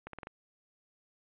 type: accelerating click train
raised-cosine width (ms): 0.5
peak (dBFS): -27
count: 5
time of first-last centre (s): 0.07-0.271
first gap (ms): 63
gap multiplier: 0.85
effects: resampled to 8000 Hz